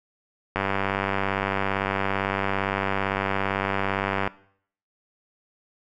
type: click train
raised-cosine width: 0.5 ms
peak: -9 dBFS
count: 364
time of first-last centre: 0.56-4.275 s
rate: 97.7 Hz
effects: noise-tail reverb RT60 0.6 s tail -19 dB re dry